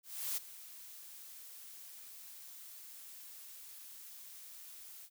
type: noise with ADSR envelope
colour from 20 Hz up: blue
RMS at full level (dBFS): -36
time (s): 0.03-5.1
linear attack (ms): 340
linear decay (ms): 15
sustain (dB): -16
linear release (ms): 63
effects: none

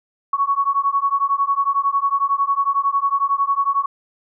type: beating tone pair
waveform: sine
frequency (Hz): 1108.7 / 1119.7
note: C#6 / C#6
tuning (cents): 0 / +17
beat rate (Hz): 11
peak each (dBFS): -19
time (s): 0.33-3.86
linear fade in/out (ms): 5
effects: none

